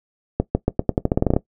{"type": "accelerating click train", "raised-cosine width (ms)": 2, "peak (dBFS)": -3, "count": 14, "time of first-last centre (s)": [0.4, 1.365], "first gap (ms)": 150, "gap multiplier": 0.87, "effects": ["noise-tail reverb RT60 0.1 s tail -17 dB re dry"]}